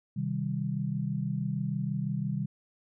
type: chord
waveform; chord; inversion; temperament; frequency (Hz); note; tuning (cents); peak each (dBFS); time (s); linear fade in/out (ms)
sine; C minor; none; just; 130.81 / 156.98 / 196.22; C3 / Eb3 / G3; 0 / +16 / +2; -33; 0.16-2.46; 10
effects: none